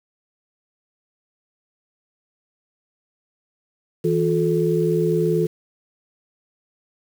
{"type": "tone cluster", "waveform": "sine", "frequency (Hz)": [163.2, 356.3, 435.5], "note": ["E3", "F4", "A4"], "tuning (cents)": [-17, 35, -18], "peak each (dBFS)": -21, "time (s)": [4.04, 5.47], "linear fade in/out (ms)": 10, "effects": ["7-bit"]}